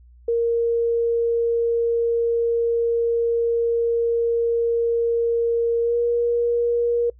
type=tone with pitch glide; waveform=sine; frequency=466.2 to 473.8 Hz; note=A#4 to A#4; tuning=0 to +28 cents; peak=-17 dBFS; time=0.28-7.1 s; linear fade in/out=5 ms; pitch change=+28 cents; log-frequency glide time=5.82-5.96 s; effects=noise-tail reverb RT60 0.1 s tail -25 dB re dry + added 60 Hz sine -46 dBFS peak until 7.19 s